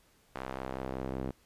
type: tone with band-pass filter sweep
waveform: sawtooth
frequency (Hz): 65.41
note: C2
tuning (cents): 0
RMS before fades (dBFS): -38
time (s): 0.35-1.31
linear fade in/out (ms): 5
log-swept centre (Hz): 1100 to 320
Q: 0.81
effects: pink hiss -66 dBFS RMS until 1.45 s + resampled to 32000 Hz